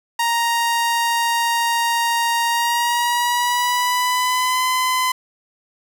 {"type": "tone with pitch glide", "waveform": "sawtooth", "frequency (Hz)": [934, 1018.5], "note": ["A#5", "C6"], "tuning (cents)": [3, -47], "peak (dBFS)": -13, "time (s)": [0.19, 5.12], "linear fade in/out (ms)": 5, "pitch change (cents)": 150, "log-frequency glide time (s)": [2.47, 4.65], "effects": []}